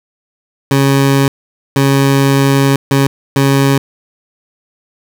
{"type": "tone bursts at uneven times", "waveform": "20% pulse", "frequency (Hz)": 137.6, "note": "C#3", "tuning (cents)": -12, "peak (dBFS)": -3, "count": 4, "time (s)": [[0.71, 1.28], [1.76, 2.76], [2.91, 3.07], [3.36, 3.78]], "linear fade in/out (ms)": 2, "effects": []}